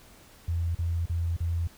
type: tone bursts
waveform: sine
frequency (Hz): 84.5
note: E2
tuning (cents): +43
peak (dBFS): -25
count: 4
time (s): 0.48-1.674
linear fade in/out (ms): 5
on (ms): 270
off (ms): 38
effects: pink hiss -54 dBFS RMS until 1.77 s